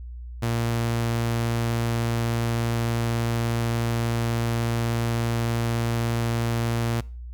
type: tone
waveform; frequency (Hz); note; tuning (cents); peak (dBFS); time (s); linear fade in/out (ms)
sawtooth; 116.54; A#2; 0; -19; 0.42-7.01; 10
effects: noise-tail reverb RT60 0.4 s tail -22 dB re dry + added 60 Hz sine -34 dBFS peak until 7.33 s